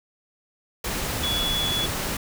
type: tone in noise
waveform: sine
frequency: 3400 Hz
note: G#7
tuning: 40 cents sharp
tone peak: -24 dBFS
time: 1.23-1.86 s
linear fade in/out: 5 ms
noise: pink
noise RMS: -28 dBFS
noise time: 0.84-2.17 s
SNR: +1 dB
effects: none